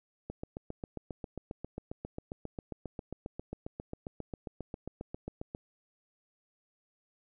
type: click train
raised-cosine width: 2 ms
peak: -25 dBFS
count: 40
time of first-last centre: 0.3-5.549 s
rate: 7.43 Hz
effects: none